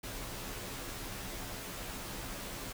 pink noise with comb filter, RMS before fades -42 dBFS, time 0.03-2.73 s, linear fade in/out 10 ms, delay 13 ms, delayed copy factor -1, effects none

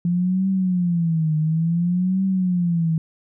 sine tone with vibrato, 172.1 Hz, F3, 25 cents flat, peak -17 dBFS, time 0.05-2.98 s, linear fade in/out 2 ms, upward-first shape triangle, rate 0.57 Hz, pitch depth 200 cents each way, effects none

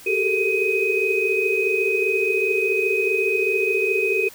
sine tone cluster, 382.8 / 397.1 / 425.6 / 450.5 / 2513 Hz, G4 / G4 / G#4 / A4 / D#7, -41 / +22 / +42 / +41 / +17 cents, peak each -24 / -29 / -27 / -26 / -21 dBFS, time 0.06-4.29 s, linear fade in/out 10 ms, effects white hiss -44 dBFS RMS until 4.34 s

